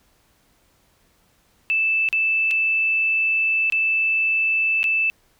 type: tone with dropouts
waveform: sine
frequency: 2637 Hz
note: E7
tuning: in tune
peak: -17 dBFS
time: 1.7-5.1 s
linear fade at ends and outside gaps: 0 ms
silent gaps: 2.088-2.128 / 2.509-2.512 / 3.7-3.723 / 4.831-4.841 s
effects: pink hiss -61 dBFS RMS until 5.39 s